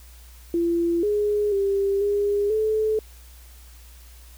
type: tone with pitch steps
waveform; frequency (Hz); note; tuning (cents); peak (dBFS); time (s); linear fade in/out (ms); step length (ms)
sine; 340.2 / 415.7 / 395.7 / 407.6 / 433.6; F4 / G#4 / G4 / G#4 / A4; -45 / +2 / +16 / -32 / -25; -19; 0.54-2.99; 2; 490
effects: added 60 Hz sine -44 dBFS peak until 4.37 s + white hiss -52 dBFS RMS until 4.37 s